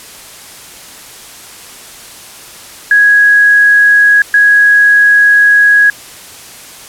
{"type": "tone bursts at uneven times", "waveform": "sine", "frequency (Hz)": 1661.2, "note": "G#6", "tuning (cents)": 0, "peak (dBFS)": -3, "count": 2, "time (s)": [[2.91, 4.22], [4.34, 5.9]], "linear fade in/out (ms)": 2, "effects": ["white hiss -32 dBFS RMS until 6.88 s", "low-pass 12000 Hz 12 dB/octave"]}